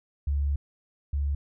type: tone pair in turn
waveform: sine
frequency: 71.1 / 71.1 Hz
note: C#2 / C#2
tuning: +45 / +45 cents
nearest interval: unison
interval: 0 cents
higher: neither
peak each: -23 / -24 dBFS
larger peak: first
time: 0.27-0.56 / 1.13-1.35 s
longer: first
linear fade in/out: 5 ms
effects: none